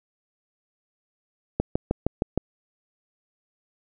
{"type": "click train", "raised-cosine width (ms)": 2, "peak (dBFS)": -8, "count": 6, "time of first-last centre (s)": [1.6, 2.376], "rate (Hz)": 6.44, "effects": []}